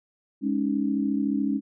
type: chord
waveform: sine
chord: Ab suspended fourth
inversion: none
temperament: equal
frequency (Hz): 207.7 / 277.2 / 311.1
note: Ab3 / Db4 / Eb4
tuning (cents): 0 / 0 / 0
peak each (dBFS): -27 / -25 / -30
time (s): 0.41-1.61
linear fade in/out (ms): 50
effects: none